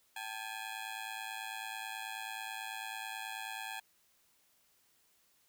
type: ring-modulated tone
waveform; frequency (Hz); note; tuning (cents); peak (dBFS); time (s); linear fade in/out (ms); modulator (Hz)
15% pulse; 830; G#5; -1; -31; 0.16-3.8; 5; 54.6
effects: white hiss -71 dBFS RMS until 5.48 s